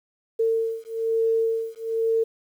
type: beating tone pair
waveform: sine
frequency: 451.3 / 452.4 Hz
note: A4 / A4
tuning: +44 / +48 cents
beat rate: 1.1 Hz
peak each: -24 dBFS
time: 0.39-2.24 s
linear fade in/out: 10 ms
effects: 9-bit